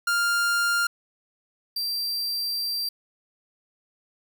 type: tone pair in turn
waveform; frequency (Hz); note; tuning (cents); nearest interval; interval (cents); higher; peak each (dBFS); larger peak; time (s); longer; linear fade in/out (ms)
45% pulse; 1400 / 4709; F6 / D8; +4 / +4; octave + major sixth; 2100; second; -21 / -25; first; 0.07-0.87 / 1.76-2.89; second; 5
effects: 9-bit